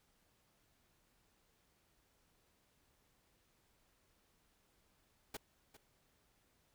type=noise with echo; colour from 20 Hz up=pink; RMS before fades=-45 dBFS; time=5.34-5.37 s; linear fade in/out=5 ms; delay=400 ms; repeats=1; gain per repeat=-15 dB; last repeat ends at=5.77 s; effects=pink hiss -75 dBFS RMS until 6.74 s